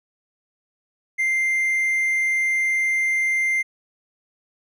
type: tone with hard clipping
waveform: triangle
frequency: 2093 Hz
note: C7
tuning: in tune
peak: -19 dBFS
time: 1.18-3.63 s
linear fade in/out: 20 ms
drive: 5 dB
effects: none